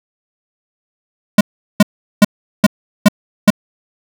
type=tone bursts; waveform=square; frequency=207 Hz; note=G#3; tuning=5 cents flat; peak=-3 dBFS; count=6; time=1.38-3.504 s; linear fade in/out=5 ms; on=29 ms; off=390 ms; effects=none